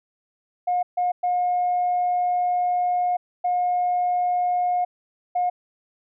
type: tone bursts at uneven times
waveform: sine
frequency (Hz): 717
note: F5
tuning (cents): +45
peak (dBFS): -18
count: 5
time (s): 0.67-0.83 / 0.97-1.12 / 1.23-3.17 / 3.44-4.85 / 5.35-5.5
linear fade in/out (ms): 10
effects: tanh soft clip ceiling -15 dBFS